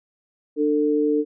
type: tone pair together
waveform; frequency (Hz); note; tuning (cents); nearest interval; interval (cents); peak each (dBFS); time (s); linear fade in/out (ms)
sine; 297.9 / 447.5; D4 / A4; +25 / +29; perfect fifth; 704; -20; 0.56-1.25; 50
effects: none

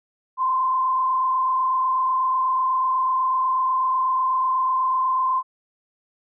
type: tone with frequency modulation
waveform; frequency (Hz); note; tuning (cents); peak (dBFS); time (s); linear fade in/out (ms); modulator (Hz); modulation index
sine; 1037; C6; -16; -18; 0.37-5.43; 50; 28.1; 0.81
effects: none

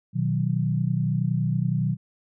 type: chord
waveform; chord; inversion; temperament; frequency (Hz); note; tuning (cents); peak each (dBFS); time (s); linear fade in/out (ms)
sine; B major; none; equal; 123.47 / 155.56 / 185; B2 / D#3 / F#3; 0 / 0 / 0; -25 / -25 / -27; 0.13-1.97; 50
effects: none

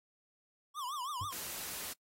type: tone with vibrato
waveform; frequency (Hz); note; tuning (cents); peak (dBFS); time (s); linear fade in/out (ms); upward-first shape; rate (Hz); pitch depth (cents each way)
square; 1087; C#6; -34; -38; 0.74-1.34; 50; triangle; 6.2; 230
type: tone with exponential decay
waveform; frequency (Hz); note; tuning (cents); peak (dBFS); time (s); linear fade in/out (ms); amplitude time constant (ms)
triangle; 98; G2; 0; -34; 1.21-1.32; 5; 23
type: noise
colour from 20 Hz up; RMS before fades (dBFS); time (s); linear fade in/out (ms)
white; -42; 1.32-1.93; 5
effects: noise-tail reverb RT60 0.1 s tail -25 dB re dry + AAC 48 kbps

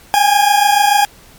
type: tone pair together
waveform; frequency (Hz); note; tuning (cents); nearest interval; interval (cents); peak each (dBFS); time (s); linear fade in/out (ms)
40% pulse; 803.7 / 830.6; G5 / G#5; +43 / 0; minor second; 57; -11; 0.14-1.05; 0
effects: pink hiss -43 dBFS RMS until 1.38 s + MP3 96 kbps

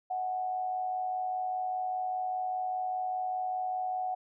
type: tone with amplitude modulation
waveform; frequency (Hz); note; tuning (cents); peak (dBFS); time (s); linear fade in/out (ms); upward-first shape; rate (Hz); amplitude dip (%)
sine; 740; F#5; 0; -28; 0.1-4.15; 10; sine; 105; 45
effects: none

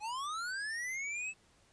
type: linear sweep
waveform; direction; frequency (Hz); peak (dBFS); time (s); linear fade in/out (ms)
square; up; 816 to 2637; -37; 0-1.34; 50
effects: pink hiss -67 dBFS RMS until 1.72 s + resampled to 22050 Hz

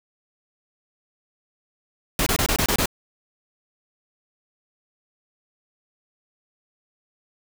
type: noise bursts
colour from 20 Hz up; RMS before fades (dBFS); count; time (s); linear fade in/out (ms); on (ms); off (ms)
pink; -21; 7; 2.19-2.858; 2; 74; 25
effects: none

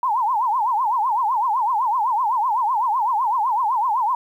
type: tone with vibrato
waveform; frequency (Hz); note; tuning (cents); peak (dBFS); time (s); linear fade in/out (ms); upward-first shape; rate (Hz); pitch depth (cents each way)
sine; 934; A#5; +3; -17; 0.03-4.15; 2; triangle; 7.9; 260
effects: 9-bit

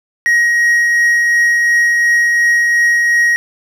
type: tone with tremolo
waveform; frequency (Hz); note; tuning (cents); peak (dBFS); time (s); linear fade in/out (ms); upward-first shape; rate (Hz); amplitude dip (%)
triangle; 1889; A#6; +22; -6; 0.26-3.36; 0; triangle; 2.8; 25
effects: none

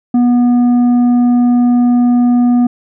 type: tone with tanh clipping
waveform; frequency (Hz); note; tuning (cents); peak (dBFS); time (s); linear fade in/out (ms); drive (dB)
sine; 243.4; B3; -25; -8; 0.14-2.67; 5; 6
effects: none

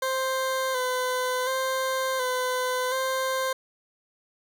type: tone with vibrato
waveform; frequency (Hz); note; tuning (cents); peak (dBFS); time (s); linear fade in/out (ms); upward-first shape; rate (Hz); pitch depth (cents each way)
20% pulse; 515; C5; -28; -20; 0.02-3.53; 5; square; 0.69; 31
effects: none

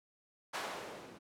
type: noise with low-pass filter sweep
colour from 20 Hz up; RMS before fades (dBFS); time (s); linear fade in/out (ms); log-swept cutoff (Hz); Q
violet; -44; 0.53-1.19; 20; 960 to 260; 0.99
effects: none

